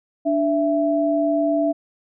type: tone pair together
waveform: sine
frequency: 293.7 / 664 Hz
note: D4 / E5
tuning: 0 / +12 cents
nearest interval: octave + major second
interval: 1412 cents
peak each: -20 / -19 dBFS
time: 0.25-1.73 s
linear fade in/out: 20 ms
effects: none